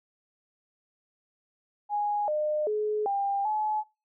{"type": "tone with pitch steps", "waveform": "sine", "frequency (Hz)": [828, 606, 424.4, 797, 855], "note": ["G#5", "D#5", "G#4", "G5", "A5"], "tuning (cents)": [-5, -46, 38, 28, -50], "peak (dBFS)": -25, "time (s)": [1.89, 3.84], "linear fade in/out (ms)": 50, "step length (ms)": 390, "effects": ["noise-tail reverb RT60 0.3 s tail -26 dB re dry"]}